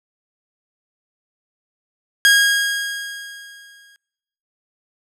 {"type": "tone with exponential decay", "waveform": "sawtooth", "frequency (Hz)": 1635, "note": "G#6", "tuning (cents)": -28, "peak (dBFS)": -5, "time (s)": [2.25, 3.96], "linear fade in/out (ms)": 0, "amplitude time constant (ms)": 370, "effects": ["noise-tail reverb RT60 1.0 s tail -26 dB re dry", "low-pass 12000 Hz 12 dB/octave"]}